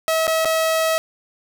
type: tone with dropouts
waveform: sawtooth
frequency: 644 Hz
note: E5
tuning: 41 cents flat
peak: -13 dBFS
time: 0.08-0.98 s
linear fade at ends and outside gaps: 0 ms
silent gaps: 0.269-0.278 / 0.448-0.455 s
effects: none